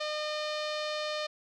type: tone with low-pass filter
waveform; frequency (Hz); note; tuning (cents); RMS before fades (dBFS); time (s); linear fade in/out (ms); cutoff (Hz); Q
sawtooth; 607; D#5; -43; -34; 0-1.27; 10; 4400; 2.6
effects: none